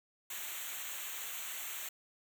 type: noise with comb filter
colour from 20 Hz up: white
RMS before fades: -42 dBFS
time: 0.3-1.89 s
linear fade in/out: 5 ms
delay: 0.2 ms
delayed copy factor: -0.9
effects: none